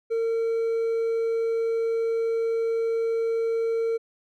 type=tone with hard clipping; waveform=triangle; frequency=455.9 Hz; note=A#4; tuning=39 cents flat; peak=-23 dBFS; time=0.1-3.98 s; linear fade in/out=20 ms; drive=5 dB; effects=none